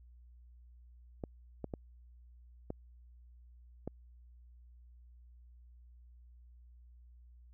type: clicks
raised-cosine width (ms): 2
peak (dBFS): -25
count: 5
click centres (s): 1.238 / 1.643 / 1.738 / 2.704 / 3.876
effects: added 60 Hz sine -55 dBFS peak until 7.53 s